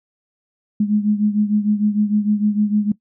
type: beating tone pair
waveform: sine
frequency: 207.7 / 214.3 Hz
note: G#3 / A3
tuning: 0 / -45 cents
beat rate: 6.6 Hz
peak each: -16 / -20 dBFS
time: 0.8-2.92 s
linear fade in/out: 5 ms
effects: noise-tail reverb RT60 0.1 s tail -19 dB re dry